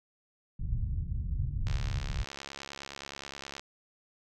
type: low-pass noise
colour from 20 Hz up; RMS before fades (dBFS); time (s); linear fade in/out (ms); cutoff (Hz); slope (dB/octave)
white; -32; 0.59-2.24; 5; 110; 24
type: click train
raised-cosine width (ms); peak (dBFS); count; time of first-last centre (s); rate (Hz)
0.2; -23; 135; 1.67-3.595; 69.6
effects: none